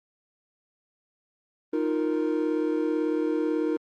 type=chord; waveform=triangle; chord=Eb suspended second; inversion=none; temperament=equal; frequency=311.1 / 349.2 / 466.2 Hz; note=Eb4 / F4 / Bb4; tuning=0 / 0 / 0 cents; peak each=-24 / -28 / -27 dBFS; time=1.73-3.77 s; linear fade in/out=5 ms; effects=Opus 24 kbps